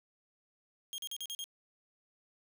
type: tone bursts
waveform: sawtooth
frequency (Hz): 3240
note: G#7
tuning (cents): -43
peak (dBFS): -35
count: 6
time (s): 0.93-1.441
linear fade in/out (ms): 0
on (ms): 51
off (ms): 41
effects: none